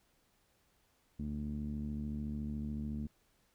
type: tone with low-pass filter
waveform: sawtooth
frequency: 73.8 Hz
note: D2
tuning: 9 cents sharp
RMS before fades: -39 dBFS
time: 1.19-3.07 s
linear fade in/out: 5 ms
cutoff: 230 Hz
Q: 4.6
effects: pink hiss -73 dBFS RMS until 3.54 s